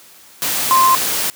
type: tone in noise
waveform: sine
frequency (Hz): 1046.5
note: C6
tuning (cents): 0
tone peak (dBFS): -9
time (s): 0.71-0.95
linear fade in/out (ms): 0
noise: white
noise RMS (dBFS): -19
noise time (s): 0.42-1.3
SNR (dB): +7
effects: white hiss -44 dBFS RMS until 1.35 s + high-pass 100 Hz 12 dB/octave